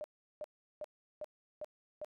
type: tone bursts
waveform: sine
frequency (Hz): 605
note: D#5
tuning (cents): -49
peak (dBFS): -39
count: 6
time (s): 0.01-2.046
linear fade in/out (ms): 0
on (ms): 31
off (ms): 370
effects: none